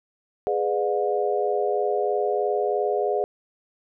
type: chord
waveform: sine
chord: G# diminished seventh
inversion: none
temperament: just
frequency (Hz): 415.3 / 498.4 / 598 / 717.6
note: G#4 / B4 / D5 / F5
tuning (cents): 0 / +16 / +31 / +47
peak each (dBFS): -24 / -28 / -28 / -27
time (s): 0.47-3.24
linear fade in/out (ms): 0
effects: none